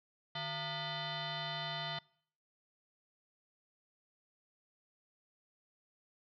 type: tone with frequency modulation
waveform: sine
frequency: 1444 Hz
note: F#6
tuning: 43 cents flat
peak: -37 dBFS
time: 0.35-1.99 s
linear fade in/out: 5 ms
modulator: 532 Hz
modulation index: 4.9
effects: noise-tail reverb RT60 0.6 s tail -24 dB re dry